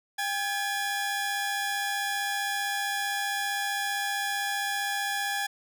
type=tone pair together; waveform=sawtooth; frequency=802.3 / 1700 Hz; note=G5 / G#6; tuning=+40 / +40 cents; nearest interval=octave + minor second; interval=1300 cents; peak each=-27 dBFS; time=0.18-5.47 s; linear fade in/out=10 ms; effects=none